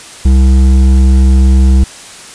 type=tone with hard clipping; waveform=sine; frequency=65.5 Hz; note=C2; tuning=2 cents sharp; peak=-5 dBFS; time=0.25-1.84 s; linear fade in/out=5 ms; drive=9 dB; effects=white hiss -31 dBFS RMS until 2.34 s + resampled to 22050 Hz